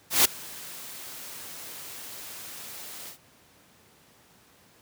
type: noise with ADSR envelope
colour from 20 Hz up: white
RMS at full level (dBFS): -17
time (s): 0.1-3.18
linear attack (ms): 150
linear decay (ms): 8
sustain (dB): -24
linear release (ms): 98
effects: pink hiss -58 dBFS RMS until 4.81 s + high-pass 100 Hz 12 dB/octave